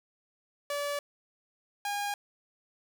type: tone pair in turn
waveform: sawtooth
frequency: 576 / 814.6 Hz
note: D5 / G#5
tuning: -34 / -34 cents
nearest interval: tritone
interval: 600 cents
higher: second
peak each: -27 dBFS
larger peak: neither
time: 0.7-0.99 / 1.85-2.14 s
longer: neither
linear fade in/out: 2 ms
effects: none